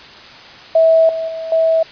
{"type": "tone with level steps", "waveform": "sine", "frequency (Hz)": 650, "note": "E5", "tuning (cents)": -24, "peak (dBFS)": [-7, -18, -22, -10], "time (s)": [0.75, 1.83], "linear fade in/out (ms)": 5, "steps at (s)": [1.09, 1.28, 1.52], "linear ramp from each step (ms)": 2, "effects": ["white hiss -37 dBFS RMS until 1.91 s", "resampled to 11025 Hz"]}